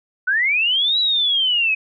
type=linear two-way sweep; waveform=sine; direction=up then down; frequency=1453 to 3951 to 2510 Hz; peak=-15 dBFS; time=0.27-1.75 s; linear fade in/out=10 ms; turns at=0.99 s; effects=none